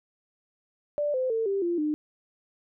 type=tone with pitch steps; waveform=sine; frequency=587.3 / 514.2 / 450.3 / 394.2 / 345.2 / 302.3 Hz; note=D5 / C5 / A4 / G4 / F4 / D#4; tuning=0 / -30 / +40 / +10 / -20 / -50 cents; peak=-24 dBFS; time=0.98-1.94 s; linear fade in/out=0 ms; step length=160 ms; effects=none